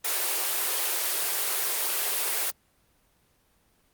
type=high-pass noise; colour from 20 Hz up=white; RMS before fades=-27 dBFS; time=0.04-2.51 s; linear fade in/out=10 ms; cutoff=340 Hz; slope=96 dB/octave; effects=pink hiss -66 dBFS RMS until 3.93 s + Opus 24 kbps